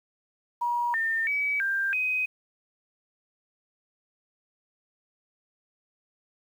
sine tone with pitch steps, 957 / 1808 / 2281 / 1586 / 2514 Hz, A#5 / A6 / C#7 / G6 / D#7, +45 / +47 / +49 / +20 / +17 cents, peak -24 dBFS, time 0.61-2.26 s, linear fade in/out 10 ms, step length 330 ms, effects 9-bit

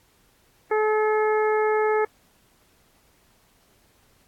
harmonic tone, 429.7 Hz, A4, 41 cents flat, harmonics 1 / 2 / 3 / 4 / 5, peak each -20 / -26 / -30 / -32 / -34 dBFS, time 0.71-2.05 s, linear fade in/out 5 ms, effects pink hiss -61 dBFS RMS until 4.27 s + AAC 64 kbps

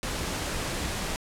pink noise, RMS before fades -31 dBFS, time 0.03-1.16 s, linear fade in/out 0 ms, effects low-pass 10000 Hz 12 dB/octave

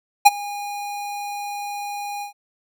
square tone with ADSR envelope, 817 Hz, G#5, 29 cents flat, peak -5 dBFS, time 0.25-2.33 s, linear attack 15 ms, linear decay 29 ms, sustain -23 dB, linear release 110 ms, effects none

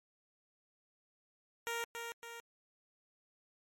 10% pulse tone with echo, 466.2 Hz, A#4, in tune, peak -28 dBFS, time 1.67-1.84 s, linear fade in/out 0 ms, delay 280 ms, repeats 2, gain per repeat -5 dB, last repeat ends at 2.4 s, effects MP3 64 kbps

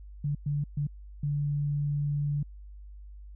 sine tone bursts at uneven times, 145.1 Hz, D3, 21 cents flat, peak -26 dBFS, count 4, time 0.24-0.35 / 0.46-0.64 / 0.77-0.87 / 1.23-2.43 s, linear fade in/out 5 ms, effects added 50 Hz sine -43 dBFS peak until 3.35 s

